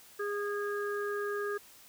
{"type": "harmonic tone", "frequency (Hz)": 410, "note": "G#4", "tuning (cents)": -22, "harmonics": [1, 3, 4], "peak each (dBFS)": [-33, -40, -39], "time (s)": [0.19, 1.58], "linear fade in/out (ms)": 10, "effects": ["white hiss -56 dBFS RMS until 1.88 s"]}